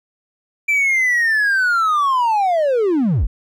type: linear sweep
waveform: triangle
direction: down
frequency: 2349 to 30.1 Hz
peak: -11 dBFS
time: 0.68-3.27 s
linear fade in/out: 10 ms
effects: tanh soft clip ceiling -7 dBFS